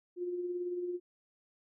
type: tone with tremolo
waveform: sine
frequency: 355 Hz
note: F4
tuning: 28 cents sharp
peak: -32 dBFS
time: 0.16-1 s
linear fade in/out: 50 ms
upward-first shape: sine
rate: 18 Hz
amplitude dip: 40%
effects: none